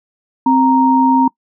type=tone pair together; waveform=sine; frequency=261.6 / 932.3 Hz; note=C4 / A#5; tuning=0 / 0 cents; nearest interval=octave + minor seventh; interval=2200 cents; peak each=-11 dBFS; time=0.46-1.28 s; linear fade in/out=5 ms; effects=noise-tail reverb RT60 0.1 s tail -25 dB re dry